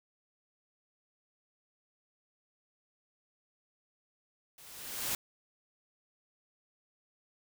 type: noise with level ramp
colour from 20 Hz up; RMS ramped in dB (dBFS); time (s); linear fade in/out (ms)
white; -55 to -32; 4.58-5.15; 2
effects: none